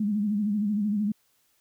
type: tone with vibrato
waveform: sine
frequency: 207.7 Hz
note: G#3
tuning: in tune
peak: -23 dBFS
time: 0-1.12 s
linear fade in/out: 5 ms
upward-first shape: sine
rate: 13 Hz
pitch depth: 73 cents each way
effects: white hiss -68 dBFS RMS until 1.6 s